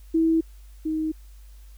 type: tone pair in turn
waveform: sine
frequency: 325 / 313.9 Hz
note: E4 / D#4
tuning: -24 / +15 cents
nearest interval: minor second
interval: 61 cents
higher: first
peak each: -17 / -23 dBFS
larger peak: first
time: 0.14-0.41 / 0.85-1.12 s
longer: neither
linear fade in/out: 10 ms
effects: added 50 Hz sine -43 dBFS peak until 1.77 s + white hiss -60 dBFS RMS until 1.77 s